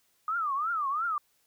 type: tone with vibrato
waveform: sine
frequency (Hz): 1227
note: D#6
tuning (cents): -25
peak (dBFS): -27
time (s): 0.28-1.18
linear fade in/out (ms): 2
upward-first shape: triangle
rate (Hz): 2.9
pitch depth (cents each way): 260
effects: white hiss -70 dBFS RMS until 1.46 s